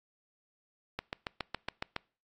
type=click train; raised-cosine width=0.3 ms; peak=-18 dBFS; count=8; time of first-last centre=0.99-1.964 s; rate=7.19 Hz; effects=noise-tail reverb RT60 0.4 s tail -25 dB re dry + AAC 32 kbps